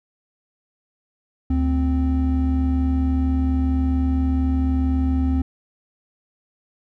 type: tone pair together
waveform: triangle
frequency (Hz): 73.42 / 261.1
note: D2 / C4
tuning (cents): 0 / -3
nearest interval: octave + minor seventh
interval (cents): 2197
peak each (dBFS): -17 / -19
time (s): 1.5-5.42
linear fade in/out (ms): 5
effects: none